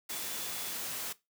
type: tone in noise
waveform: sine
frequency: 3449 Hz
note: A7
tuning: 35 cents flat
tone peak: -49 dBFS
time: 0.1-0.73 s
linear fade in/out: 10 ms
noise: white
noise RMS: -38 dBFS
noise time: 0.09-1.13 s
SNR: -14 dB
effects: noise-tail reverb RT60 0.2 s tail -18 dB re dry + high-pass 100 Hz 12 dB/octave